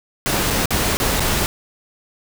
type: noise with dropouts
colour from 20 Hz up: pink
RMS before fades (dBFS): -19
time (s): 0.26-1.46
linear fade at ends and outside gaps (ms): 0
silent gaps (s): 0.502-0.506 / 0.657-0.706 / 0.97-1.001 / 1.197-1.204
effects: none